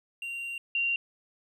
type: tone pair in turn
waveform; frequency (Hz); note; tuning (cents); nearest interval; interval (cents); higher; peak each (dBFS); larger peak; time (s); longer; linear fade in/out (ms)
triangle / sine; 2765 / 2765; F7 / F7; -18 / -18; unison; 0; neither; -32 / -25; second; 0.22-0.58 / 0.75-0.96; first; 2
effects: none